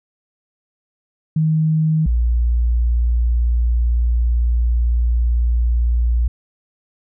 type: tone pair in turn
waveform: sine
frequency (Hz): 157.4 / 58.96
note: D#3 / A#1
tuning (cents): +20 / +20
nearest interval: octave + perfect fourth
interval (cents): 1700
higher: first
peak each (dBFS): -13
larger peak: neither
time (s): 1.36-2.06 / 2.06-6.28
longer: second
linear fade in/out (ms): 5
effects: none